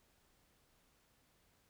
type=silence; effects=pink hiss -73 dBFS RMS until 1.69 s